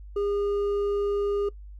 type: tone with hard clipping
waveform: sine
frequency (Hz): 406.1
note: G#4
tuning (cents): -39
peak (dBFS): -25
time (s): 0.16-1.49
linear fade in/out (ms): 5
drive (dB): 4
effects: noise-tail reverb RT60 0.1 s tail -20 dB re dry + added 50 Hz sine -40 dBFS peak until 1.79 s